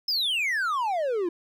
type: exponential sweep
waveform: triangle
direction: down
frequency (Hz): 5274 to 329.6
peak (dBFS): -22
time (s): 0.08-1.29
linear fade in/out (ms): 5
effects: none